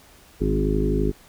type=harmonic tone with a mistuned harmonic; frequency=51.91 Hz; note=G#1; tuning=in tune; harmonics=1 / 2 / 3 / 4 / 5 / 6 / 7 / 8; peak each=-23 / -33 / -27 / -31 / -27 / -32 / -27 / -27 dBFS; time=0.4-1.12 s; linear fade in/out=20 ms; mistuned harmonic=5; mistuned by=+20 cents; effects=pink hiss -51 dBFS RMS until 1.28 s

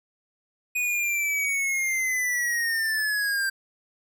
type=linear sweep; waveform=square; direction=down; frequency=2489 to 1572 Hz; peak=-24 dBFS; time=0.75-3.5 s; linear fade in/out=10 ms; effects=none

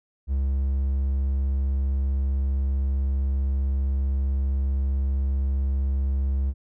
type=tone; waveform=triangle; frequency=67.7 Hz; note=C#2; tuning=40 cents flat; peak=-19 dBFS; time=0.27-6.54 s; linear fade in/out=50 ms; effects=none

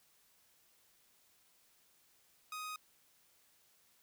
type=tone; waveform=sawtooth; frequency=1251 Hz; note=D#6; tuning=9 cents sharp; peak=-38 dBFS; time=2.52-2.76 s; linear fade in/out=2 ms; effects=white hiss -70 dBFS RMS until 4.02 s

